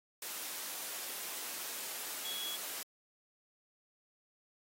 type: tone in noise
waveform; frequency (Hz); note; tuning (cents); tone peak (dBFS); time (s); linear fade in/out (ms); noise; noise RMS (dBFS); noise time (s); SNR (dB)
sine; 3348; G#7; +13; -40; 2.25-2.56; 2; white; -42; 0.22-2.83; -1
effects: high-pass 300 Hz 12 dB/octave + AAC 48 kbps